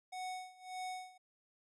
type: tone with tremolo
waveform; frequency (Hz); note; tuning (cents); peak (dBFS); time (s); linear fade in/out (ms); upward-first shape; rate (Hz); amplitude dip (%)
square; 740; F#5; 0; -40; 0.12-1.18; 10; sine; 1.7; 90
effects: resampled to 24000 Hz